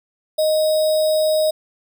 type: tone with sample-and-hold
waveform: sine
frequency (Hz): 622.3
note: D#5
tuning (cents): 0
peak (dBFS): -14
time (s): 0.38-1.51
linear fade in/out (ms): 10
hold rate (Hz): 4410
effects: none